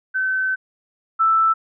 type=tone pair in turn; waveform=sine; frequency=1529 / 1322.7 Hz; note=G6 / E6; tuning=-44 / +5 cents; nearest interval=minor third; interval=251 cents; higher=first; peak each=-18 / -13 dBFS; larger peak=second; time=0.14-0.56 / 1.19-1.54 s; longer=first; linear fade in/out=20 ms; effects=none